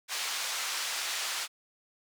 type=band-pass noise; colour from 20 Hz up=white; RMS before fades=-34 dBFS; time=0.08-1.48 s; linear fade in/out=50 ms; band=880 to 6100 Hz; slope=12 dB/octave; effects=none